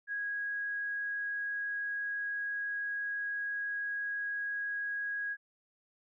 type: tone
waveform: sine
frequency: 1651 Hz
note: G#6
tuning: 11 cents flat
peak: -33 dBFS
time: 0.07-5.37 s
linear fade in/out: 50 ms
effects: none